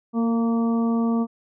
harmonic tone with a mistuned harmonic, 230.9 Hz, A#3, 16 cents flat, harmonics 1 / 2 / 3 / 4 / 5, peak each -19 / -30 / -34 / -37 / -35 dBFS, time 0.13-1.27 s, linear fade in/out 50 ms, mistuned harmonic 2, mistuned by -19 cents, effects none

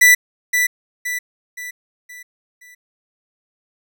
45% pulse tone with echo, 1975.5 Hz, B6, in tune, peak -7 dBFS, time 0.01-0.15 s, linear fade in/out 10 ms, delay 520 ms, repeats 5, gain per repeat -7 dB, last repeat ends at 2.75 s, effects none

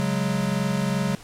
square chord, C# suspended fourth, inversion none, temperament equal, 138.59 / 185 / 207.7 Hz, C#3 / F#3 / G#3, 0 / 0 / 0 cents, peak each -28 / -26 / -28 dBFS, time 0-1.15 s, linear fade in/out 0 ms, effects pink hiss -45 dBFS RMS until 1.23 s + low-pass 11000 Hz 12 dB/octave

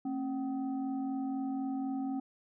sine tone with frequency modulation, 269.5 Hz, C#4, 49 cents flat, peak -32 dBFS, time 0.05-2.2 s, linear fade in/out 5 ms, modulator 495 Hz, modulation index 0.59, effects none

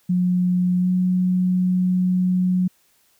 sine tone with pitch glide, 180.1 to 182.61 Hz, F#3 to F#3, -46 to -22 cents, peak -16 dBFS, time 0.09-2.68 s, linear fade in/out 10 ms, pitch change +24 cents, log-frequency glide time 0.79-0.88 s, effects white hiss -61 dBFS RMS until 3.19 s

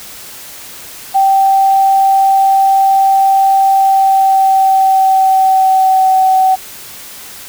sine tone with pitch glide, 778 to 757.6 Hz, G5 to F#5, -13 to +41 cents, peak -6 dBFS, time 1.14-6.56 s, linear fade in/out 20 ms, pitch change -46 cents, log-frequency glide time 3.71-6.21 s, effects white hiss -31 dBFS RMS until 7.48 s

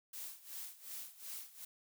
blue noise with tremolo, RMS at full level -45 dBFS, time 0.13-1.65 s, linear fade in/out 5 ms, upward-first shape sine, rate 2.7 Hz, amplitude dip 85%, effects none

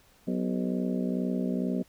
harmonic tone with a mistuned harmonic, 62.2 Hz, B1, 13 cents sharp, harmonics 3 / 4 / 5 / 6 / 7 / 8 / 9 / 10, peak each -30 / -30 / -42 / -37 / -45 / -40 / -46 / -41 dBFS, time 0.27-1.83 s, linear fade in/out 10 ms, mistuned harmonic 6, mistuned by +61 cents, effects pink hiss -61 dBFS RMS until 1.88 s

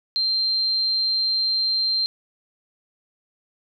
sine tone, 4155 Hz, C8, 13 cents flat, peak -19 dBFS, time 0.16-2.06 s, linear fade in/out 0 ms, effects none

